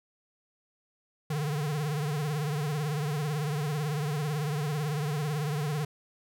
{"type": "tone with vibrato", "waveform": "square", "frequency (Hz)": 148.7, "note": "D3", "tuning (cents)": 22, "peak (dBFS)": -29, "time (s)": [1.3, 5.85], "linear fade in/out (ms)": 5, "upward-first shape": "triangle", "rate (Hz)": 18, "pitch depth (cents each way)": 130, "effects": []}